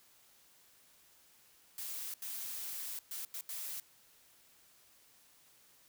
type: noise bursts at uneven times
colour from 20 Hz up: blue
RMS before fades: -42 dBFS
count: 5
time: 1.78-2.14 / 2.22-2.99 / 3.11-3.25 / 3.34-3.41 / 3.49-3.8 s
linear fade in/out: 2 ms
effects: white hiss -65 dBFS RMS until 5.88 s